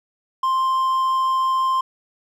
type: tone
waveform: triangle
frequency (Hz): 1049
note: C6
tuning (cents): +4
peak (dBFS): -15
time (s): 0.43-1.81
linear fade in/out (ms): 5
effects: none